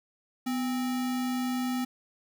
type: tone with sample-and-hold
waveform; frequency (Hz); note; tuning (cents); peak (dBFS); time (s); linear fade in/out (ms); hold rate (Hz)
sine; 250.1; B3; +22; -27; 0.46-1.85; 10; 1050
effects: none

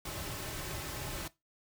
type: noise with comb filter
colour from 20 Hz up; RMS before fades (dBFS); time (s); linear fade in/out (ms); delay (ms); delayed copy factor
pink; -40; 0.05-1.28; 5; 4.2; -0.5
effects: noise-tail reverb RT60 0.2 s tail -18 dB re dry

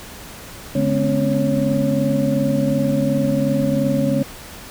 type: tone cluster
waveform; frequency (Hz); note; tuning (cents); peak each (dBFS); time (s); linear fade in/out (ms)
sine; 144.5 / 212.5 / 252.9 / 275.7 / 554; D3 / G#3 / B3 / C#4 / C#5; -28 / +40 / +41 / -9 / -1; -22; 0.75-4.23; 5
effects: pink hiss -37 dBFS RMS until 4.7 s

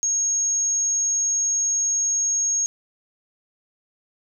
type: tone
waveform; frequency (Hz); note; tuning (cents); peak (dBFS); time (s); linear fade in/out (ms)
sine; 6550; G#8; -25; -19; 0.03-2.66; 0
effects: none

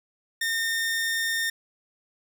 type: tone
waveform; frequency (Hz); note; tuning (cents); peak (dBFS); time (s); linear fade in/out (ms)
sawtooth; 1823; A#6; -39; -21; 0.41-1.5; 5
effects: none

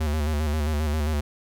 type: tone with vibrato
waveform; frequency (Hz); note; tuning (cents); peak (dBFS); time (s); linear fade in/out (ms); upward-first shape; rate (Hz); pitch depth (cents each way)
square; 75.8; D#2; -45; -23; 0-1.21; 10; square; 7.5; 55
effects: none

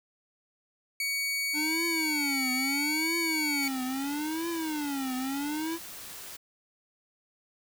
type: tone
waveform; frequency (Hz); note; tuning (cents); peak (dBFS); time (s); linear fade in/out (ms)
sawtooth; 2250; C#7; +25; -25; 1-3.68; 2
type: tone with vibrato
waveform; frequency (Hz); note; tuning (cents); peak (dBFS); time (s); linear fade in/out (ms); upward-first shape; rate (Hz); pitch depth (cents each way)
square; 293.7; D4; 0; -31; 1.53-5.79; 50; triangle; 0.76; 260
type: noise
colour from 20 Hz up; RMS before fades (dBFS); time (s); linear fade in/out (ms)
white; -43; 3.62-6.37; 10
effects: none

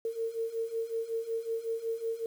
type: beating tone pair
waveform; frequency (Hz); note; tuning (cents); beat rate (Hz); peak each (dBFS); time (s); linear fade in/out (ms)
sine; 451.3 / 456.7; A4 / A#4; +44 / -36; 5.4; -36 / -33; 0.05-2.26; 2
effects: 9-bit

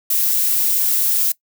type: noise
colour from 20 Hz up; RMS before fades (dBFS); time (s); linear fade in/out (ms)
violet; -17; 0.1-1.32; 5
effects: noise-tail reverb RT60 0.1 s tail -21 dB re dry

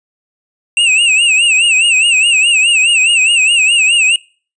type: tone with vibrato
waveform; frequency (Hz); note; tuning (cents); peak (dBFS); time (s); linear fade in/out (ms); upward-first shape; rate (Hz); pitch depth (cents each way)
square; 2679; E7; +27; -8; 0.77-4.16; 2; sine; 4.8; 120
effects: noise-tail reverb RT60 0.4 s tail -24 dB re dry + resampled to 22050 Hz

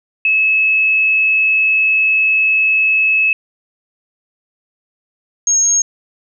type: tone pair in turn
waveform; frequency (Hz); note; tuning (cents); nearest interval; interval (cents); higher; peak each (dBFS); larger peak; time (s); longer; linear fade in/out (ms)
sine; 2590 / 6526; E7 / G#8; -31 / -31; octave + major third; 1600; second; -10; neither; 0.25-3.33 / 5.47-5.82; first; 2
effects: none

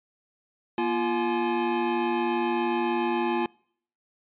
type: tone cluster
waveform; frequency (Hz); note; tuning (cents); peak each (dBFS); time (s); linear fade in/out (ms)
square; 239.2 / 346.3 / 847; A#3 / F4 / G#5; +45 / -15 / +34; -31 / -27 / -30; 0.78-3.46; 2
effects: noise-tail reverb RT60 0.6 s tail -26 dB re dry + resampled to 8000 Hz

